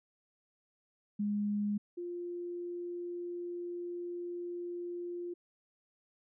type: tone pair in turn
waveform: sine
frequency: 206.4 / 349.9 Hz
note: G#3 / F4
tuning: -10 / +3 cents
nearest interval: major sixth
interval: 913 cents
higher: second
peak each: -30 / -37 dBFS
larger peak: first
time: 1.19-1.78 / 1.97-5.34 s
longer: second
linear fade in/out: 10 ms
effects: none